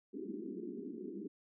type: band-pass noise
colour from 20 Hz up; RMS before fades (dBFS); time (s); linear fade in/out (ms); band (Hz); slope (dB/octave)
white; -44; 0.13-1.28; 10; 190 to 410; 96
effects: none